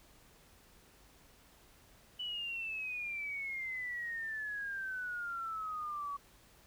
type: exponential sweep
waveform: sine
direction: down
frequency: 2981 to 1125 Hz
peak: -37 dBFS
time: 2.19-6.17 s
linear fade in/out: 10 ms
effects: added 50 Hz sine -70 dBFS peak until 6.66 s + pink hiss -63 dBFS RMS until 6.66 s